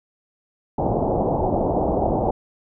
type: low-pass noise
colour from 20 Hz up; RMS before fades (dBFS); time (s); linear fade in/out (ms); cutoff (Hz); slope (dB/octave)
white; -21; 0.78-2.31; 5; 820; 48
effects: none